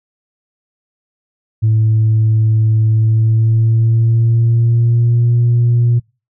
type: tone with pitch glide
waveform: sine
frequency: 110 to 119.26 Hz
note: A2 to A#2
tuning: 0 to +40 cents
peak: -7 dBFS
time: 1.62-6 s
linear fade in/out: 20 ms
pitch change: +140 cents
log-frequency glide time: 2.88-5.35 s
effects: noise-tail reverb RT60 0.3 s tail -26 dB re dry + tanh soft clip ceiling -6 dBFS